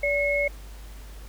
sine tone pair together, 576 / 2177 Hz, D5 / C#7, -34 / -32 cents, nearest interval octave + major seventh, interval 2302 cents, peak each -24 dBFS, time 0.03-0.48 s, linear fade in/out 5 ms, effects added 50 Hz sine -39 dBFS peak until 1.28 s + pink hiss -50 dBFS RMS until 1.28 s

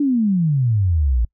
sine exponential sweep, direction down, 297.5 to 55 Hz, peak -14 dBFS, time 0-1.25 s, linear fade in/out 5 ms, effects noise-tail reverb RT60 0.1 s tail -26 dB re dry

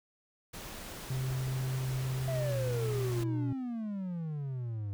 pink noise, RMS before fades -44 dBFS, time 0.53-3.24 s, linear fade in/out 10 ms
triangle tone with pitch glide, 130.3 to 121.57 Hz, C3 to B2, -7 to -27 cents, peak -29 dBFS, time 1.1-3.53 s, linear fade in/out 5 ms, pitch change -120 cents, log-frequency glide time 2.47-2.57 s
triangle exponential sweep, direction down, 671 to 98 Hz, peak -32 dBFS, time 2.28-4.93 s, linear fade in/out 0 ms
effects none

